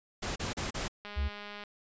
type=noise bursts; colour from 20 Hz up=pink; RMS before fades=-35 dBFS; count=4; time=0.22-0.882 s; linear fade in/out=10 ms; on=140 ms; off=34 ms
type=click train; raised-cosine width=0.3 ms; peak=-28 dBFS; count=122; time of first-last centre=1.05-1.637 s; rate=206 Hz
type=tone; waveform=triangle; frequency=69.6 Hz; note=C#2; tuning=8 cents sharp; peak=-26 dBFS; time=1.16-1.29 s; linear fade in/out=20 ms
effects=resampled to 16000 Hz